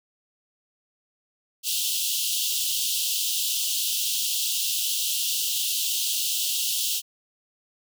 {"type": "high-pass noise", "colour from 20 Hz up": "pink", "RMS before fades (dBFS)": -26, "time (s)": [1.63, 7.02], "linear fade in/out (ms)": 50, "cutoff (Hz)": 2800, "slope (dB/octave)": 96, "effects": []}